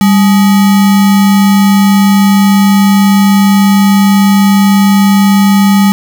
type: tone with sample-and-hold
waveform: sine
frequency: 198.2 Hz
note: G3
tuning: 19 cents sharp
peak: -3 dBFS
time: 0.01-5.92 s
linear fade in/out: 0 ms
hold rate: 1050 Hz
effects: none